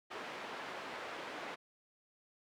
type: band-pass noise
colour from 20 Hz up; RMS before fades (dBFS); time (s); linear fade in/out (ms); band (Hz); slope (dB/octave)
pink; -45; 0.1-1.56; 20; 430 to 2600; 12
effects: none